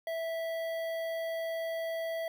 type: tone with notch filter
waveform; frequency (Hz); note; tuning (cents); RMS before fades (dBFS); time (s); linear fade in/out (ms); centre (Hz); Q
square; 657; E5; -6; -35; 0.07-2.28; 2; 7300; 0.5
effects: none